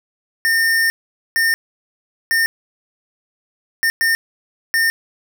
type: tone bursts at uneven times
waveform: square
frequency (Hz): 1817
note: A#6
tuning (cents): -45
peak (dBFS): -14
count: 6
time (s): 0.45-0.9 / 1.36-1.54 / 2.31-2.46 / 3.83-3.9 / 4.01-4.15 / 4.74-4.9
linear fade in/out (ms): 0
effects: none